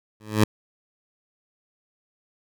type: tone with exponential growth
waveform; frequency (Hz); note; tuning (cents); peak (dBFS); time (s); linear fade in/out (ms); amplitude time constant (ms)
15% pulse; 107.3; A2; -43; -6; 0.2-0.44; 5; 52
effects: none